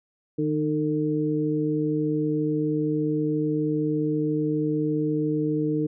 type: tone cluster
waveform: sine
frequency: 153.2 / 305.8 / 452.1 Hz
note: D#3 / D#4 / A4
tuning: -27 / -30 / +47 cents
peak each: -28 / -24 / -28 dBFS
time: 0.38-5.87 s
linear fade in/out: 10 ms
effects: none